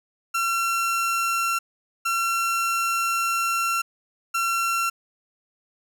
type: tone bursts at uneven times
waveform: 30% pulse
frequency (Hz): 1360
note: F6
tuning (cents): -46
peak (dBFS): -19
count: 3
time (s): 0.34-1.59 / 2.05-3.82 / 4.34-4.9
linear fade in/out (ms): 10
effects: none